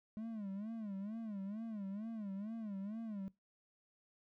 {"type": "tone with vibrato", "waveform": "triangle", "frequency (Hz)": 210, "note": "G#3", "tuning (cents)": 19, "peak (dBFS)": -39, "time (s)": [0.17, 3.28], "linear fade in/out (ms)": 0, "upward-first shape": "sine", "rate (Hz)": 2.2, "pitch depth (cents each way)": 150, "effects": ["noise-tail reverb RT60 0.2 s tail -21 dB re dry"]}